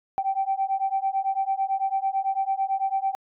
sine beating tone pair, 772 / 781 Hz, G5 / G5, -27 / -7 cents, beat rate 9 Hz, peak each -25 / -25 dBFS, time 0.18-3.15 s, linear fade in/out 0 ms, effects tanh soft clip ceiling -15 dBFS

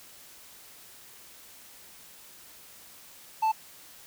triangle tone, 880 Hz, A5, in tune, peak -20 dBFS, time 3.42-3.52 s, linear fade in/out 10 ms, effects white hiss -51 dBFS RMS until 4.06 s

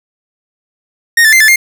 45% pulse tone with pitch steps, 1855 / 1757 / 2084 / 1747 / 2118 Hz, A#6 / A6 / C7 / A6 / C7, -9 / -3 / -7 / -13 / +21 cents, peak -4 dBFS, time 1.17-1.56 s, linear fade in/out 5 ms, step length 78 ms, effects none

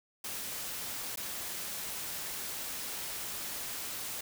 white noise with dropouts, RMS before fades -39 dBFS, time 0.24-4.21 s, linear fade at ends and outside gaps 5 ms, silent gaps 1.16-1.172 s, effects none

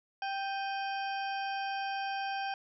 harmonic tone with a mistuned harmonic, 784 Hz, G5, in tune, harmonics 1 / 2 / 3 / 4 / 6 / 7, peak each -34 / -40 / -44 / -46 / -50 / -51 dBFS, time 0.22-2.54 s, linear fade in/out 2 ms, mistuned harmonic 3, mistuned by +100 cents, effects none

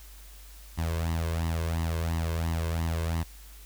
sawtooth tone with flanger, 82.41 Hz, E2, in tune, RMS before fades -29 dBFS, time 0.77-3.24 s, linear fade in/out 20 ms, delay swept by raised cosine 1 to 1.95 ms, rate 2.9 Hz, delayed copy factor +0.65, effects added 50 Hz sine -46 dBFS peak until 3.65 s + white hiss -53 dBFS RMS until 3.65 s

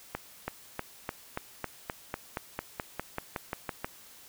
accelerating click train, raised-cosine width 0.5 ms, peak -17 dBFS, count 17, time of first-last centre 0.15-3.845 s, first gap 330 ms, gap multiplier 0.95, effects white hiss -53 dBFS RMS until 4.28 s

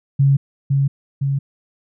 sine tone with echo, 138.3 Hz, C#3, 4 cents flat, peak -10 dBFS, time 0.19-0.37 s, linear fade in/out 10 ms, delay 510 ms, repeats 2, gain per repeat -3 dB, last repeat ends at 1.39 s, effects none

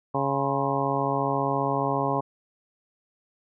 harmonic tone with a mistuned harmonic, 138.59 Hz, C#3, in tune, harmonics 1 / 2 / 3 / 4 / 5 / 6 / 7 / 8, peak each -31 / -31 / -31 / -31 / -31 / -31 / -31 / -31 dBFS, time 0.14-2.21 s, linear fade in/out 10 ms, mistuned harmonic 8, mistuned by -70 cents, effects none

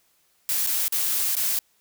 blue noise with dropouts, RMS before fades -24 dBFS, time 0.49-1.59 s, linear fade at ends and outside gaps 1 ms, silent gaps 0.665-0.671 / 0.881-0.923 / 1.353-1.367 s, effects white hiss -65 dBFS RMS until 1.8 s

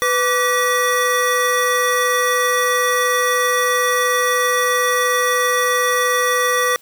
square tone cluster, 497 / 1162 / 1929 Hz, B4 / D6 / B6, +11 / -19 / -41 cents, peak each -20 dBFS, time 0.02-6.76 s, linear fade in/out 0 ms, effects white hiss -50 dBFS RMS until 6.81 s

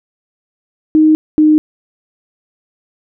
sine tone pair in turn, 311.1 / 307 Hz, D#4 / D#4, 0 / -23 cents, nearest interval unison, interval 23 cents, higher first, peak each -5 dBFS, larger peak neither, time 0.95-1.15 / 1.38-1.58 s, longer neither, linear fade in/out 0 ms, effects none

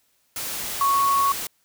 sine tone in noise, 1108.7 Hz, C#6, in tune, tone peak -17 dBFS, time 0.81-1.32 s, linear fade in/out 2 ms, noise white, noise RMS -30 dBFS, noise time 0.36-1.47 s, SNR +10 dB, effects white hiss -66 dBFS RMS until 1.64 s

